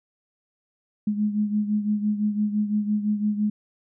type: beating tone pair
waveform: sine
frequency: 208.6 / 214.5 Hz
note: G#3 / A3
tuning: +8 / -44 cents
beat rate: 5.9 Hz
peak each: -22 / -28 dBFS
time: 1.07-3.5 s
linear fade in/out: 5 ms
effects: none